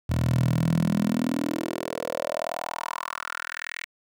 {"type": "tone with high-pass filter sweep", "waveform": "10% pulse", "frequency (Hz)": 40.82, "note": "E1", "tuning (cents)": -16, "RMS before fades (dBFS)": -27, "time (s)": [0.09, 3.85], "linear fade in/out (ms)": 10, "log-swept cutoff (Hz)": [95, 2100], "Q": 4.4, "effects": []}